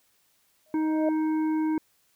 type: tone with exponential growth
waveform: sine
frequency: 622.3 Hz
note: D#5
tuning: in tune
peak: -22 dBFS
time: 0.66-1.09 s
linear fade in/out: 2 ms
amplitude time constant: 92 ms
type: harmonic tone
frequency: 312.9 Hz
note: D#4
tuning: 10 cents sharp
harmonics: 1 / 3 / 5 / 7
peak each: -23 / -36 / -46 / -48 dBFS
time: 0.74-1.78 s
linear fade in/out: 2 ms
effects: white hiss -67 dBFS RMS until 2.15 s